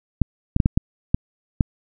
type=clicks; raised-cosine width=5 ms; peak=-3 dBFS; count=7; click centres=0.217 / 0.564 / 0.602 / 0.659 / 0.775 / 1.145 / 1.608 s; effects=none